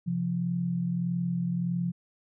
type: tone pair together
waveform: sine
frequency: 133 / 174.61 Hz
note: C3 / F3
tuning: +29 / 0 cents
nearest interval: perfect fourth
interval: 471 cents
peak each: -33 / -27 dBFS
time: 0.06-1.92 s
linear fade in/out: 20 ms
effects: none